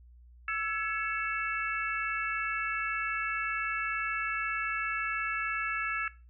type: harmonic tone with a mistuned harmonic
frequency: 442.9 Hz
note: A4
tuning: 11 cents sharp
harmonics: 3 / 4 / 5 / 6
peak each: -34 / -35 / -36 / -37 dBFS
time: 0.48-6.08 s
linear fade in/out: 2 ms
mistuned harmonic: 4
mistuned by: -81 cents
effects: noise-tail reverb RT60 0.3 s tail -19 dB re dry + added 60 Hz sine -52 dBFS peak until 6.29 s

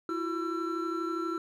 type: tone cluster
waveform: triangle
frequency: 331.4 / 363.8 / 1344 Hz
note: E4 / F#4 / E6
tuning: +9 / -29 / +33 cents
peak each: -31 / -35 / -33 dBFS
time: 0.09-1.38 s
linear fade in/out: 2 ms
effects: none

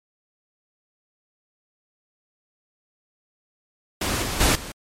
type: noise with level steps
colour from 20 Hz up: pink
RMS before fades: -24 / -27 / -18 / -35 dBFS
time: 4.01-4.72 s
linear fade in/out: 5 ms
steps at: 4.22 / 4.4 / 4.55 s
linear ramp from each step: 5 ms
effects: low-pass 12000 Hz 12 dB/octave + MP3 64 kbps

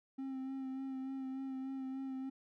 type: tone with vibrato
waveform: triangle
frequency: 265.4 Hz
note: C4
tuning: 25 cents sharp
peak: -37 dBFS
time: 0.18-2.3 s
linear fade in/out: 10 ms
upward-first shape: sine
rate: 3.4 Hz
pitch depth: 22 cents each way
effects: none

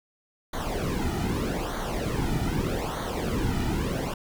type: noise with flanger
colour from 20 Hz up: brown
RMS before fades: -28 dBFS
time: 0.53-4.14 s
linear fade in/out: 5 ms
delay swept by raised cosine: 0.38 to 1.88 ms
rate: 0.81 Hz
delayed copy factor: -0.75
effects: none

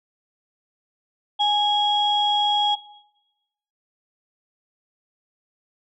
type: tone pair together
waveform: sine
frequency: 830.6 / 3309 Hz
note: G#5 / G#7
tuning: 0 / -7 cents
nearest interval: 2 octaves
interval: 2393 cents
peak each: -19 dBFS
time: 1.39-2.76 s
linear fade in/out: 20 ms
effects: noise-tail reverb RT60 1.0 s tail -20 dB re dry + tanh soft clip ceiling -10 dBFS

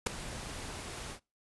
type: noise with ADSR envelope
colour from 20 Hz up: pink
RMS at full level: -25 dBFS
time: 0.06-1.2 s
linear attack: 10 ms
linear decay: 3 ms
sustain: -17 dB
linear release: 95 ms
effects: noise-tail reverb RT60 0.3 s tail -26 dB re dry + resampled to 24000 Hz

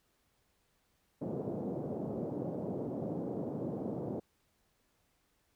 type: band-pass noise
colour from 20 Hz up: pink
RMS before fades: -38 dBFS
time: 1.21-4.2 s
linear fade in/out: 10 ms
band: 140 to 600 Hz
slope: 24 dB/octave
effects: pink hiss -75 dBFS RMS until 5.55 s

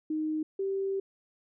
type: tone pair in turn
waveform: sine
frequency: 310.5 / 389.3 Hz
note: D#4 / G4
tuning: -3 / -12 cents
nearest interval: major third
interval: 391 cents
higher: second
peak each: -28 dBFS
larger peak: neither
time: 0.1-0.43 / 0.59-1 s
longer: second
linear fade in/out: 5 ms
effects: none

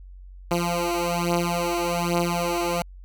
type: beating tone pair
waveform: 10% pulse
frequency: 172.1 / 173.3 Hz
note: F3 / F3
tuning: -25 / -13 cents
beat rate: 1.2 Hz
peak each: -17 / -17 dBFS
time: 0.51-2.82 s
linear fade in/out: 2 ms
effects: added 46 Hz sine -40 dBFS peak until 3.04 s

